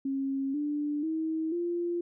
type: tone with pitch steps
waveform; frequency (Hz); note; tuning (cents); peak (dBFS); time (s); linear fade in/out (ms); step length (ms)
sine; 271.5 / 294.4 / 319.2 / 346; C#4 / D4 / D#4 / F4; -36 / +4 / +44 / -16; -28; 0.05-2.01; 5; 490
effects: none